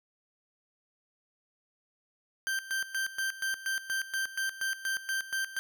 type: tone with tremolo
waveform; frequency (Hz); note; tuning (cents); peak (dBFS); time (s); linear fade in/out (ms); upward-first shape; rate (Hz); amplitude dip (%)
40% pulse; 1568; G6; 0; -28; 2.47-5.59; 0; square; 4.2; 80
effects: none